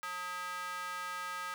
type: tone with high-pass filter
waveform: square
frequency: 180 Hz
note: F#3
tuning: 47 cents flat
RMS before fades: -40 dBFS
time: 0.03-1.54 s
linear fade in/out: 0 ms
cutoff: 1300 Hz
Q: 3.4
effects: none